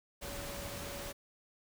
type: tone in noise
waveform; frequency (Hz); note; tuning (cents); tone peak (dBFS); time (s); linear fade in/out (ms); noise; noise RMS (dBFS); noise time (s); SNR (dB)
sine; 566; C#5; +36; -47; 0.21-1.13; 20; pink; -43; 0.21-1.13; -7
effects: none